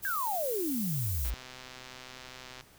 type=noise; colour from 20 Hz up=violet; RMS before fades=-37 dBFS; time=0.02-1.31 s; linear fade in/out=20 ms
type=exponential sweep; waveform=sine; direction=down; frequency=1661.2 to 51.3 Hz; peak=-30 dBFS; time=0.05-1.34 s; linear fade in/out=0 ms
type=click train; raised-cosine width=0.2 ms; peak=-28 dBFS; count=175; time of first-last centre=1.25-2.609 s; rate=128 Hz
effects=pink hiss -58 dBFS RMS until 2.78 s